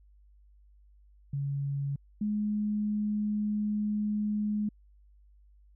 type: tone pair in turn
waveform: sine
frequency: 140.1 / 209.9 Hz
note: C#3 / G#3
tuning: +19 / +19 cents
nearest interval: perfect fifth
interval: 700 cents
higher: second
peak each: -29 / -27 dBFS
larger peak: second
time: 1.33-1.96 / 2.21-4.69 s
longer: second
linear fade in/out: 5 ms
effects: added 50 Hz sine -56 dBFS peak until 5.75 s